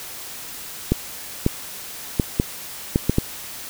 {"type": "clicks", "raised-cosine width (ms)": 3, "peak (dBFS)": -3, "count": 7, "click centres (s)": [0.92, 1.464, 2.198, 2.399, 2.959, 3.096, 3.184], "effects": ["white hiss -35 dBFS RMS until 3.69 s"]}